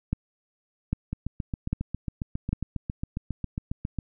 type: two click trains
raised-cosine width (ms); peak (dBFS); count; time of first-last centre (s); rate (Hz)
5; -17 / -12; 22 / 4; 1.13-3.987 / 0.13-2.53; 7.35 / 1.25
effects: none